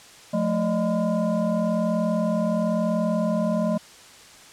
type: tone with frequency modulation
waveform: sine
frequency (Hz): 220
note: A3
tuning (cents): 0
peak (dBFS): -20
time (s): 0.33-3.78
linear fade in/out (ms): 10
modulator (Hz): 399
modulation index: 1.3
effects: white hiss -47 dBFS RMS until 4.52 s + low-pass 8000 Hz 12 dB/octave